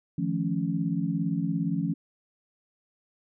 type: tone cluster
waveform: sine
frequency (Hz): 155.2 / 172.6 / 216.8 / 276.8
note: D#3 / F3 / A3 / C#4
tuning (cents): -4 / -20 / -25 / -2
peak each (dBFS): -32 / -28 / -33 / -31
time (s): 0.18-1.94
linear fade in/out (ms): 5
effects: none